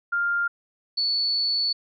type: tone pair in turn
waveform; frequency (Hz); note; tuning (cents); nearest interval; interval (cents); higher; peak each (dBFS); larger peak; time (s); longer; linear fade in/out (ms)
sine; 1400 / 4445; F6 / C#8; +4 / +4; octave + minor sixth; 2000; second; -21; neither; 0.12-0.48 / 0.97-1.73; second; 10
effects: none